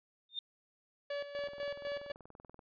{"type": "tone with exponential growth", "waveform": "sine", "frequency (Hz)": 3630, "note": "A#7", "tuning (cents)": -47, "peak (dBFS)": -32, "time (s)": [0.29, 0.39], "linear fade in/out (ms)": 2, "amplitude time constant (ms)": 21}
{"type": "tone with tremolo", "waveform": "45% pulse", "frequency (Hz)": 572, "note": "D5", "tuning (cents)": -46, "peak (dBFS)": -36, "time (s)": [1.1, 2.12], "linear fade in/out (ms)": 5, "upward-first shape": "square", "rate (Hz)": 4, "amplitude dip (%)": 65}
{"type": "click train", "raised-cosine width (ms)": 1, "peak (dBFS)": -39, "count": 26, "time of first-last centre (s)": [1.39, 2.592], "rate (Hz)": 20.8}
{"effects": ["resampled to 11025 Hz"]}